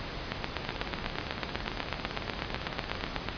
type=two click trains; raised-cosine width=0.3 ms; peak=-13 / -19 dBFS; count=25 / 44; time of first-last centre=0.32-3.287 / 0.65-3.066 s; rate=8.09 / 17.8 Hz; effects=pink hiss -38 dBFS RMS until 3.37 s + resampled to 11025 Hz